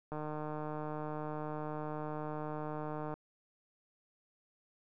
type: click train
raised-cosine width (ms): 1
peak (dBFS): -27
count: 460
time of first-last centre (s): 0.12-3.14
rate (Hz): 152
effects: none